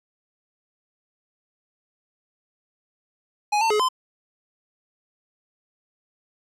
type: tone with pitch steps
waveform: square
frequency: 834 / 898 / 422.9 / 1028 Hz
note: G#5 / A5 / G#4 / C6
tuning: +7 / +35 / +31 / -31 cents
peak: -19 dBFS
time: 3.52-3.888 s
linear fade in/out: 10 ms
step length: 92 ms
effects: low-pass 8000 Hz 12 dB/octave + 10-bit